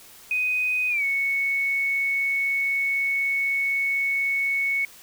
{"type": "tone with pitch glide", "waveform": "sine", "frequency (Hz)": [2500, 2214], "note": ["D#7", "C#7"], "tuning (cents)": [8, -3], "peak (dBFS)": -21, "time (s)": [0.31, 4.85], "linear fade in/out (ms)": 2, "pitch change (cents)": -211, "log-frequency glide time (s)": [0.89, 1.04], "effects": ["white hiss -48 dBFS RMS until 5.02 s"]}